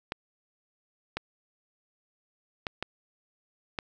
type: clicks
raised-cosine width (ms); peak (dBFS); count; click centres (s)
0.3; -15; 5; 0.121 / 1.17 / 2.668 / 2.826 / 3.788
effects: none